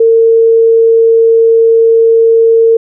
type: tone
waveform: sine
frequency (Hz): 454.9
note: A#4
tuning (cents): -42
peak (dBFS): -3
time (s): 0-2.77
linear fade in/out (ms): 5
effects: none